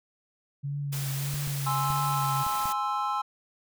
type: tone with vibrato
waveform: sine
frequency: 140 Hz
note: C#3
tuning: 18 cents sharp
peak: -29 dBFS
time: 0.63-2.44 s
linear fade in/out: 20 ms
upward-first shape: triangle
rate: 1.6 Hz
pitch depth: 50 cents each way
type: noise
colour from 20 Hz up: white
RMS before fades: -37 dBFS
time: 0.92-2.73 s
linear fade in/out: 10 ms
type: clicks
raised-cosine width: 5 ms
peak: -27 dBFS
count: 5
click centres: 1.341 / 1.474 / 1.903 / 2.466 / 2.656 s
type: chord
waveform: triangle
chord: Ab augmented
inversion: none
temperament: equal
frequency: 830.6 / 1046.5 / 1318.5 Hz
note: Ab5 / C6 / E6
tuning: 0 / 0 / 0 cents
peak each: -29 dBFS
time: 1.66-3.22 s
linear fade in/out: 10 ms
effects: none